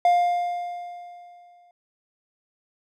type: tone with exponential decay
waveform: triangle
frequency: 704 Hz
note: F5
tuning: 14 cents sharp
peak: -12 dBFS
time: 0.05-1.71 s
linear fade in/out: 2 ms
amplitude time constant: 360 ms
effects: none